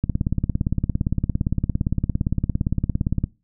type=click train; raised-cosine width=5 ms; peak=-8 dBFS; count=57; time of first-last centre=0.04-3.24 s; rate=17.5 Hz; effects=noise-tail reverb RT60 0.3 s tail -22 dB re dry